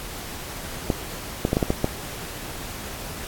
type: clicks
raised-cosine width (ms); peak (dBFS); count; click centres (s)
2; -6; 7; 0.902 / 1.451 / 1.531 / 1.569 / 1.628 / 1.704 / 1.844
effects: pink hiss -35 dBFS RMS until 3.27 s + AAC 64 kbps